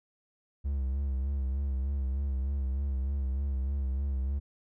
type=tone with vibrato; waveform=triangle; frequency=67.7 Hz; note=C#2; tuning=40 cents flat; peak=-26 dBFS; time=0.64-4.4 s; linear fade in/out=20 ms; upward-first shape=sine; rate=3.3 Hz; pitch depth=66 cents each way; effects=none